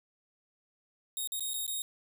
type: tone with dropouts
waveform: 5% pulse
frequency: 3729 Hz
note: A#7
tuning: in tune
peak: -25 dBFS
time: 1.17-1.82 s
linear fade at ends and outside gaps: 1 ms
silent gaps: 1.274-1.32 / 1.396-1.406 / 1.535-1.541 / 1.665-1.678 s
effects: none